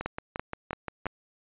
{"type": "two click trains", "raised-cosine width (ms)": 0.5, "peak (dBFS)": [-18, -15], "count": [7, 4], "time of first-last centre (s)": [[0.01, 1.057], [0.06, 1.067]], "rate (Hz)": [5.73, 2.98], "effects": ["resampled to 8000 Hz"]}